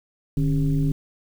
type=tone with frequency modulation; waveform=sine; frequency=149.6 Hz; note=D3; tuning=32 cents sharp; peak=-18 dBFS; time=0.37-0.92 s; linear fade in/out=2 ms; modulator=125 Hz; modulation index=0.95; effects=8-bit